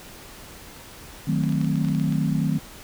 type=chord; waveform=sine; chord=D# diminished seventh; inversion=none; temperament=equal; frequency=155.56 / 185 / 220 / 261.6 Hz; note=D#3 / F#3 / A3 / C4; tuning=0 / 0 / 0 / 0 cents; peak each=-23 / -26 / -27 / -28 dBFS; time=1.27-2.59 s; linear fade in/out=10 ms
type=clicks; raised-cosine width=0.2 ms; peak=-23 dBFS; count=11; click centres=1.437 / 1.492 / 1.524 / 1.614 / 1.646 / 1.757 / 1.848 / 1.886 / 1.949 / 1.998 / 2.124 s
effects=pink hiss -43 dBFS RMS until 2.83 s